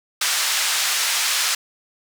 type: band-pass noise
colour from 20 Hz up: white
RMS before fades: -21 dBFS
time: 0.21-1.55 s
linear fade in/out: 5 ms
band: 1100 to 7100 Hz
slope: 12 dB/octave
effects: none